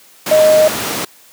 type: tone in noise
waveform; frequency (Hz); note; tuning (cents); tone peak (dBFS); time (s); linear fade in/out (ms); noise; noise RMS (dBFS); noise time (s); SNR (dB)
sine; 620; D#5; -6; -6; 0.31-0.68; 5; pink; -19; 0.26-1.05; +10
effects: white hiss -45 dBFS RMS until 1.32 s + high-pass 200 Hz 12 dB/octave